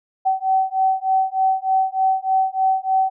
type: beating tone pair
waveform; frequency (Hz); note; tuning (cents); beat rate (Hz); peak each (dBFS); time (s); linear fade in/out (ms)
sine; 761 / 764.3; F#5 / G5; +48 / -44; 3.3; -19 / -19; 0.25-3.1; 20
effects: none